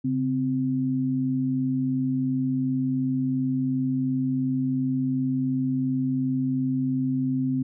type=tone pair together; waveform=sine; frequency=136.8 / 259.6 Hz; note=C#3 / C4; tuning=-23 / -13 cents; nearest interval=major seventh; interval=1110 cents; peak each=-28 / -23 dBFS; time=0.04-7.63 s; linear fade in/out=10 ms; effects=none